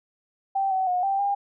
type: tone with pitch steps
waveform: sine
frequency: 780 / 757 / 723 / 784 / 803 Hz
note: G5 / F#5 / F#5 / G5 / G5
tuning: -9 / +39 / -40 / 0 / +41 cents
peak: -21 dBFS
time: 0.55-1.35 s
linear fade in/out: 10 ms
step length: 160 ms
effects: none